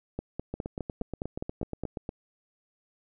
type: two click trains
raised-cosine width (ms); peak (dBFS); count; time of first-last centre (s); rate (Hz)
2; -19 / -20; 9 / 14; 0.19-1.836 / 0.54-2.091; 4.86 / 8.38
effects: none